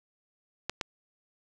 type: clicks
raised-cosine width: 0.2 ms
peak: -13 dBFS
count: 2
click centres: 0.696 / 0.812 s
effects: none

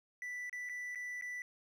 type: tone with dropouts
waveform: triangle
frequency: 1975.5 Hz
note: B6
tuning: in tune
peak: -38 dBFS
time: 0.22-1.42 s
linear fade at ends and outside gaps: 1 ms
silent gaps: 0.496-0.528 / 0.69-0.695 / 0.949-0.956 / 1.212-1.222 s
effects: none

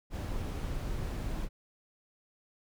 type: noise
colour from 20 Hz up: brown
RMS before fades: -35 dBFS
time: 0.1-1.49 s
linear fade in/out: 50 ms
effects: none

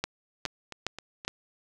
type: two click trains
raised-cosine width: 0.2 ms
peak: -22 / -11 dBFS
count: 4 / 4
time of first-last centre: 0.46-1.249 / 0.04-1.28 s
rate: 3.8 / 2.42 Hz
effects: none

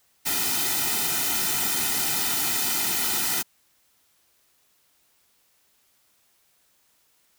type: noise with comb filter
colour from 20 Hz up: white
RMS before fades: -25 dBFS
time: 0.25-3.43 s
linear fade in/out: 20 ms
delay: 1.8 ms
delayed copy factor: -1
effects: white hiss -65 dBFS RMS until 7.38 s

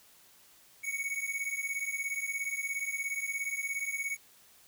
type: beating tone pair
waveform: square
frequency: 2217 / 2234 Hz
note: C#7 / C#7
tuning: 0 / +13 cents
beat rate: 17 Hz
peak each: -37 / -36 dBFS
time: 0.83-4.17 s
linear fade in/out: 20 ms
effects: white hiss -60 dBFS RMS until 4.67 s

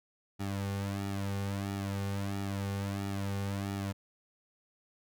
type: tone with flanger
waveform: sawtooth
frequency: 99 Hz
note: G2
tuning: 18 cents sharp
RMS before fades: -35 dBFS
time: 0.39-3.93 s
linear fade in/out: 20 ms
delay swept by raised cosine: 1.9 to 3.1 ms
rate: 1.5 Hz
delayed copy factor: -0.95
effects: none

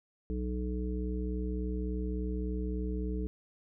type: harmonic tone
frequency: 61.74 Hz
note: B1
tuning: in tune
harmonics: 1 / 3 / 5 / 7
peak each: -33 / -38 / -40 / -41 dBFS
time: 0.3-3.27 s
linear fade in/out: 0 ms
effects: none

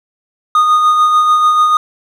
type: tone with tremolo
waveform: triangle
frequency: 1233 Hz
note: D#6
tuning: 16 cents flat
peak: -4 dBFS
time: 0.55-1.77 s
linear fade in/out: 2 ms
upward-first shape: sine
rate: 6.8 Hz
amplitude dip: 35%
effects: none

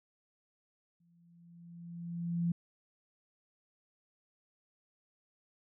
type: tone with exponential growth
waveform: sine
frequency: 170.8 Hz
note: F3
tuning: 38 cents flat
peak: -27 dBFS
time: 1-2.52 s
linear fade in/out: 5 ms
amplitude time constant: 330 ms
effects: none

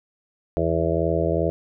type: harmonic tone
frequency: 82.5 Hz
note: E2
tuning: 2 cents sharp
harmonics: 1 / 2 / 4 / 5 / 6 / 7 / 8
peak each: -27 / -27 / -27 / -27 / -27 / -27 / -27 dBFS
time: 0.57-1.5 s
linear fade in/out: 0 ms
effects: none

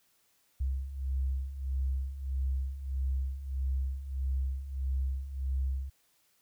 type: beating tone pair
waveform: sine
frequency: 65.3 / 66.9 Hz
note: C2 / C2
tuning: -3 / +39 cents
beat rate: 1.6 Hz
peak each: -36 / -31 dBFS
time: 0.6-5.9 s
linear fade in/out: 10 ms
effects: white hiss -70 dBFS RMS until 6.41 s

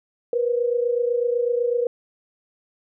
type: tone pair together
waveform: sine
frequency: 476 / 504 Hz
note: A#4 / B4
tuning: +36 / +35 cents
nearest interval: minor second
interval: 99 cents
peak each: -20 / -25 dBFS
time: 0.33-1.87 s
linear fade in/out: 2 ms
effects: none

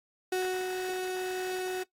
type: tone with ADSR envelope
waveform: 35% pulse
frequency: 370 Hz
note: F#4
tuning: in tune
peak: -25 dBFS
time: 0.32-1.84 s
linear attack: 5 ms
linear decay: 350 ms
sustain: -4 dB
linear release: 16 ms
effects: noise-tail reverb RT60 0.1 s tail -18 dB re dry + AAC 48 kbps

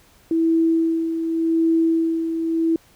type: tone with tremolo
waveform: sine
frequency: 327.6 Hz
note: E4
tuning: 11 cents flat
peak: -14 dBFS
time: 0.31-2.76 s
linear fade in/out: 2 ms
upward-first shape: sine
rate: 0.87 Hz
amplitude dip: 55%
effects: pink hiss -54 dBFS RMS until 2.95 s

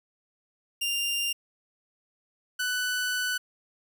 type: tone pair in turn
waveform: sawtooth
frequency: 2794 / 1492.9 Hz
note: F7 / F#6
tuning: 0 / +15 cents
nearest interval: major seventh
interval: 1085 cents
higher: first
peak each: -23 dBFS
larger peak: neither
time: 0.81-1.33 / 2.59-3.38 s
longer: second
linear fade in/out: 10 ms
effects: none

